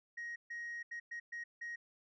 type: tone bursts at uneven times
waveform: sine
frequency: 1882 Hz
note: A#6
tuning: 16 cents sharp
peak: -39 dBFS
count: 6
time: 0.17-0.36 / 0.5-0.83 / 0.91-1 / 1.11-1.2 / 1.32-1.44 / 1.61-1.76 s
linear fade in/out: 10 ms
effects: tanh soft clip ceiling -39 dBFS